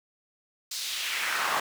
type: noise with high-pass filter sweep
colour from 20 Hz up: brown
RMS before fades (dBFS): -30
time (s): 0.71-1.6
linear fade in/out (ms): 5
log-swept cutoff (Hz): 5200 to 920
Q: 1.7
effects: none